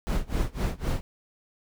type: noise with tremolo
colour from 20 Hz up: brown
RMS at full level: -24 dBFS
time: 0.07-1.01 s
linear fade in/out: 0 ms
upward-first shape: sine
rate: 3.9 Hz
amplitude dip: 95%
effects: none